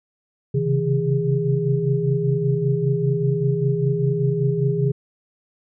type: tone cluster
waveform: sine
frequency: 133.1 / 138.2 / 162.2 / 409.6 Hz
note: C3 / C#3 / E3 / G#4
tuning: +30 / -5 / -28 / -24 cents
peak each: -23 dBFS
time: 0.54-4.92 s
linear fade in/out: 10 ms
effects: none